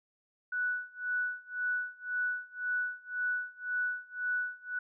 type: tone with tremolo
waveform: sine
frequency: 1480 Hz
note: F#6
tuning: in tune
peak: -28 dBFS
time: 0.52-4.79 s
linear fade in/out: 5 ms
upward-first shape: sine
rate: 1.9 Hz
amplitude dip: 95%
effects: none